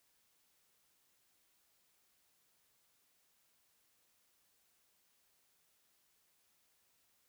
silence, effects white hiss -75 dBFS RMS until 7.28 s

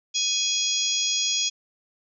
harmonic tone with a mistuned harmonic, 830.6 Hz, G#5, in tune, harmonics 3 / 4 / 5 / 6 / 7 / 8, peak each -34 / -26 / -35 / -29 / -31 / -27 dBFS, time 0.14-1.5 s, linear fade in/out 20 ms, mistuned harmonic 7, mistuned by -35 cents, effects none

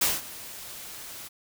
white noise with ADSR envelope, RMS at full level -22 dBFS, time 0.01-1.29 s, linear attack 9 ms, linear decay 190 ms, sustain -19 dB, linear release 23 ms, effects none

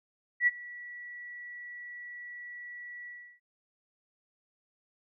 sine tone with ADSR envelope, 1944 Hz, B6, 28 cents flat, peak -19 dBFS, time 0.4-3.4 s, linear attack 70 ms, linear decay 30 ms, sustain -22 dB, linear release 330 ms, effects none

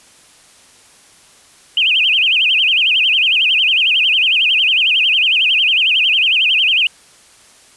sine tone with vibrato, 2803 Hz, F7, 6 cents sharp, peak -10 dBFS, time 1.77-6.87 s, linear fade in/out 2 ms, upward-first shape sine, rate 11 Hz, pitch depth 230 cents each way, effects white hiss -46 dBFS RMS until 7.76 s + resampled to 24000 Hz

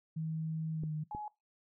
sine tone with pitch glide, 159.3 to 153.7 Hz, D#3 to D#3, +41 to -21 cents, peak -34 dBFS, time 0.16-1.04 s, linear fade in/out 10 ms, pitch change -62 cents, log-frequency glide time 0.73-0.93 s
clicks, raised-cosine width 3 ms, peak -30 dBFS, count 2, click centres 0.836 / 1.149 s
sine tone, 842 Hz, G#5, 24 cents sharp, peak -39 dBFS, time 1.11-1.28 s, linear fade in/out 2 ms
effects noise-tail reverb RT60 0.2 s tail -20 dB re dry

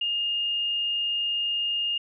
sine tone, 2832 Hz, F7, 23 cents sharp, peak -24 dBFS, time 0.01-1.98 s, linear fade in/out 5 ms, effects none

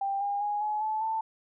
sine tone with pitch steps, 790 / 808.5 / 827.4 / 846.7 / 866.5 / 886.7 Hz, G5 / G#5 / G#5 / G#5 / A5 / A5, +13 / -47 / -7 / +33 / -27 / +13 cents, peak -27 dBFS, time 0.01-1.21 s, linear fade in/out 5 ms, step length 200 ms, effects none

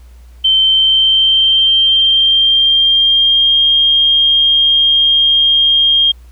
sine tone with pitch glide, 3104 to 3223 Hz, G7 to G7, -18 to +47 cents, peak -7 dBFS, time 0.44-6.12 s, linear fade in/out 10 ms, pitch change +65 cents, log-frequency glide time 0.61-3.59 s, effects added 60 Hz sine -35 dBFS peak until 6.31 s + pink hiss -52 dBFS RMS until 6.31 s

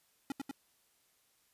square tone with echo, 275.7 Hz, C#4, 9 cents flat, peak -35 dBFS, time 0.3-0.32 s, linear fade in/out 2 ms, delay 96 ms, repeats 2, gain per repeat -2 dB, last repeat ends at 0.512 s, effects white hiss -72 dBFS RMS until 1.53 s + resampled to 32000 Hz

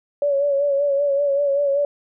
sine tone with vibrato, 565 Hz, C#5, 33 cents sharp, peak -16 dBFS, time 0.22-1.85 s, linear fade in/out 2 ms, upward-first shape sine, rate 5.2 Hz, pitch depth 44 cents each way, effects none

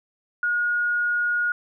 sine tone, 1440 Hz, F#6, 47 cents flat, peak -20 dBFS, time 0.43-1.52 s, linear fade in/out 2 ms, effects none

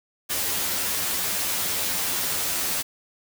white noise with comb filter, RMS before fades -26 dBFS, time 0.29-2.83 s, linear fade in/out 20 ms, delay 11 ms, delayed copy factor +1, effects none

